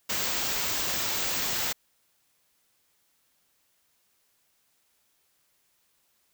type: band-stop noise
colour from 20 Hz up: white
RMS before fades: -29 dBFS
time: 0.09-1.73 s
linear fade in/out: 10 ms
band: 8100 to 14000 Hz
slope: 96 dB/octave
effects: white hiss -70 dBFS RMS until 6.33 s